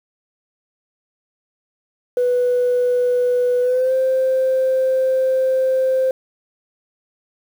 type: tone with pitch glide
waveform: sine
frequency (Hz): 493.9 to 522.1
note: B4 to C5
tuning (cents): 0 to -4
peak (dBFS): -13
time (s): 2.17-6.11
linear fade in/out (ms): 2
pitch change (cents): +96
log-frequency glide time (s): 3.61-3.93
effects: tanh soft clip ceiling -10 dBFS + 7-bit